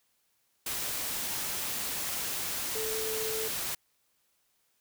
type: tone in noise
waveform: sine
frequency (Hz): 440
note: A4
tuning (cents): 0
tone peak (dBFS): -34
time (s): 2.75-3.48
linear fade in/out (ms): 5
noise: white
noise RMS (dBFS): -34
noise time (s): 0.66-3.75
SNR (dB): -3
effects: white hiss -73 dBFS RMS until 4.8 s